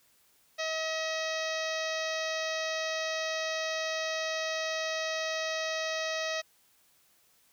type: harmonic tone with a mistuned harmonic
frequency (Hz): 638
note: D#5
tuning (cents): +43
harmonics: 1 / 2 / 3 / 4 / 5 / 6 / 7 / 8 / 9 / 10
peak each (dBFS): -34 / -41 / -37 / -40 / -44 / -41 / -45 / -43 / -45 / -48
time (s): 0.58-6.42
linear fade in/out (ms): 20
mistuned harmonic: 10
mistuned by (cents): -16
effects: white hiss -66 dBFS RMS until 7.52 s